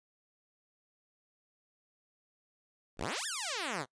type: exponential two-way sweep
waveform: 5% pulse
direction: up then down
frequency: 36.81 to 1864.7 to 117.9 Hz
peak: -23 dBFS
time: 2.97-3.86 s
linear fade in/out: 50 ms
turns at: 3.26 s
effects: noise-tail reverb RT60 0.1 s tail -24 dB re dry + resampled to 22050 Hz